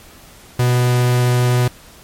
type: tone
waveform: 45% pulse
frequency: 123.47 Hz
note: B2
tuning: in tune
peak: -12 dBFS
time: 0.59-1.68 s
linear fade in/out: 5 ms
effects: pink hiss -43 dBFS RMS until 2.03 s + MP3 64 kbps